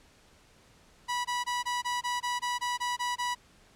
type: tone bursts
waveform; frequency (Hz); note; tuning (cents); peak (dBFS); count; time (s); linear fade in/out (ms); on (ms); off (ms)
sawtooth; 978; B5; -17; -25; 12; 1.08-3.351; 20; 170; 21
effects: pink hiss -60 dBFS RMS until 3.75 s + low-pass 9000 Hz 12 dB/octave